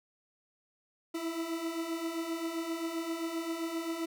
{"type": "beating tone pair", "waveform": "40% pulse", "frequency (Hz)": [324.6, 332.2], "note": ["E4", "E4"], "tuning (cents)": [-27, 13], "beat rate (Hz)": 7.6, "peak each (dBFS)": [-39, -34], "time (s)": [1.14, 4.06], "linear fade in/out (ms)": 10, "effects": []}